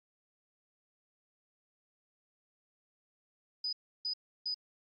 sine tone bursts, 4978 Hz, D#8, in tune, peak -32 dBFS, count 3, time 3.64-4.544 s, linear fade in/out 5 ms, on 88 ms, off 320 ms, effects MP3 48 kbps

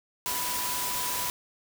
sine tone in noise, 987.8 Hz, B5, in tune, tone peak -35 dBFS, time 0.26-1.3 s, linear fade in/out 0 ms, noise white, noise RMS -31 dBFS, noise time 0.26-1.3 s, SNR -7 dB, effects none

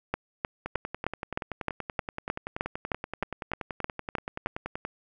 two click trains, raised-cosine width 0.5 ms, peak -12 / -18 dBFS, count 15 / 45, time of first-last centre 0.14-4.461 / 0.66-4.85 s, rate 3.24 / 10.5 Hz, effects none

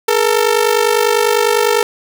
sawtooth ring-modulated tone, 448.4 Hz, A4, 33 cents sharp, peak -4 dBFS, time 0.08-1.83 s, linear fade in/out 2 ms, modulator 25 Hz, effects none

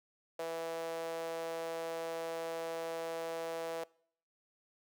sawtooth tone with high-pass filter, 164.81 Hz, E3, in tune, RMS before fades -39 dBFS, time 0.39-3.84 s, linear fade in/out 5 ms, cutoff 560 Hz, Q 7, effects noise-tail reverb RT60 0.6 s tail -24 dB re dry

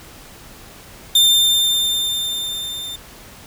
40% pulse tone with level ramp, 3595 Hz, A7, 36 cents sharp, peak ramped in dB -8 to -26 dBFS, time 1.15-2.96 s, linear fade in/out 5 ms, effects pink hiss -41 dBFS RMS until 3.46 s

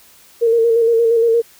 sine tone with vibrato, 460.4 Hz, A#4, 22 cents flat, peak -10 dBFS, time 0.41-1.42 s, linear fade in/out 20 ms, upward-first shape square, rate 8.6 Hz, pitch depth 30 cents each way, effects white hiss -47 dBFS RMS until 1.59 s

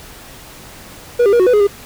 triangle tone with pitch steps, 482.4 / 400.6 / 476.4 / 368.8 / 496.2 / 417.7 / 403.6 Hz, B4 / G4 / A#4 / F#4 / B4 / G#4 / G#4, -41 / +38 / +38 / -6 / +8 / +10 / -49 cents, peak -6 dBFS, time 1.19-1.673 s, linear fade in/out 10 ms, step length 69 ms, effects pink hiss -37 dBFS RMS until 1.85 s

